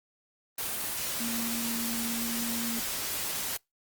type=tone in noise; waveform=sine; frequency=232.3 Hz; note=A#3; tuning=6 cents flat; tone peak=-33 dBFS; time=1.2-2.8 s; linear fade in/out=5 ms; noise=white; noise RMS=-33 dBFS; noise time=0.58-3.57 s; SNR=-3 dB; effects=noise-tail reverb RT60 0.2 s tail -26 dB re dry + Opus 24 kbps